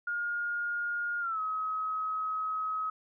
sine tone with pitch glide, 1422 to 1274.2 Hz, F6 to D#6, +31 to +41 cents, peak -30 dBFS, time 0.07-2.9 s, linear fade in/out 5 ms, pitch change -190 cents, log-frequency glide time 1.2-1.4 s, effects none

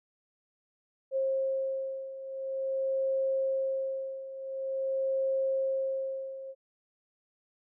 sine beating tone pair, 534 / 534.47 Hz, C5 / C5, +35 / +37 cents, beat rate 0.47 Hz, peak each -34 / -30 dBFS, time 1.11-6.55 s, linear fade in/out 50 ms, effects none

